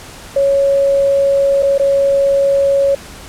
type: tone with dropouts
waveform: sine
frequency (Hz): 554.4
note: C#5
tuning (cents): 0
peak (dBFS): -9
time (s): 0.36-2.95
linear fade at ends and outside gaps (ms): 5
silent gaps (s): 1.625-1.629 / 1.78-1.796
effects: pink hiss -34 dBFS RMS until 3.28 s + low-pass 11000 Hz 12 dB/octave